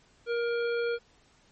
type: harmonic tone with a mistuned harmonic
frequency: 471.1 Hz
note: A#4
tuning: 18 cents sharp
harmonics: 1 / 3 / 5 / 7 / 9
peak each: -27 / -35 / -42 / -46 / -48 dBFS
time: 0.26-0.99 s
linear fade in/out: 50 ms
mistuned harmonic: 9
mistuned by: +23 cents
effects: pink hiss -63 dBFS RMS until 1.51 s + MP3 32 kbps